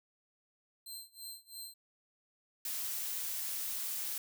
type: tone with tremolo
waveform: 15% pulse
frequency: 4130 Hz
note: C8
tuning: 23 cents flat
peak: -36 dBFS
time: 0.86-1.74 s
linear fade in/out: 5 ms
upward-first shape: sine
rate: 3 Hz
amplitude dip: 95%
type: noise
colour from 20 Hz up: blue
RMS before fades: -38 dBFS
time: 2.65-4.18 s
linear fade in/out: 2 ms
effects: none